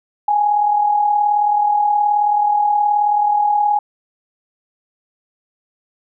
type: tone with amplitude modulation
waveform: sine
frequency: 830.6 Hz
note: G#5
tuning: in tune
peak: -10 dBFS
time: 0.28-3.79 s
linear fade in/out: 5 ms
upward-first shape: sine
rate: 38.8 Hz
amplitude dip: 50%
effects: none